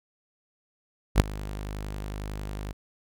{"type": "tone with ADSR envelope", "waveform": "sawtooth", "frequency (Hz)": 51, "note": "G#1", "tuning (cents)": -31, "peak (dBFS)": -9, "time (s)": [1.15, 2.73], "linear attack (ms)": 50, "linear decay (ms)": 7, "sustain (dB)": -20, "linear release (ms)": 19, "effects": []}